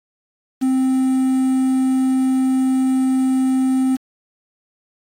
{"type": "tone with quantisation", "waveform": "triangle", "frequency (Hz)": 261.3, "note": "C4", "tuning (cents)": -2, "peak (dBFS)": -12, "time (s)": [0.61, 3.97], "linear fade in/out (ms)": 20, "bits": 6, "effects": ["AAC 48 kbps"]}